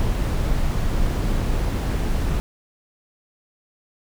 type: noise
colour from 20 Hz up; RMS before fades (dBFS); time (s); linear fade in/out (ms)
brown; -21; 0-2.4; 0
effects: none